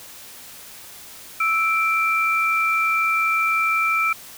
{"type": "tone pair together", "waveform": "sine", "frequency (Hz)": [1316.8, 2349], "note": ["E6", "D7"], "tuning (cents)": [-2, 0], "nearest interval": "minor seventh", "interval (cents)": 1002, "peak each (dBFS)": -20, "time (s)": [1.4, 4.13], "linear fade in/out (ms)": 5, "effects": ["white hiss -41 dBFS RMS until 4.37 s"]}